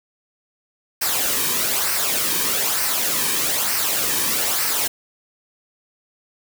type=noise with flanger; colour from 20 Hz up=white; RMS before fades=-21 dBFS; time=1.01-4.88 s; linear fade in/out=10 ms; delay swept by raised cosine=0.28 to 1.48 ms; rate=1.1 Hz; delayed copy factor=-0.55; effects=none